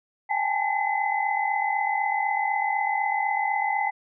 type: tone cluster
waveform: sine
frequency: 792 / 828 / 876 / 2032 Hz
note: G5 / G#5 / A5 / B6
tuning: +18 / -5 / -8 / +49 cents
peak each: -28 dBFS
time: 0.29-3.91 s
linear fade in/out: 20 ms
effects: none